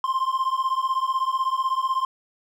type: beating tone pair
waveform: triangle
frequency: 1046 / 1062 Hz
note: C6 / C6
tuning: -1 / +25 cents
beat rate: 16 Hz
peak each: -22 / -23 dBFS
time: 0.04-2.05 s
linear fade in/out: 2 ms
effects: none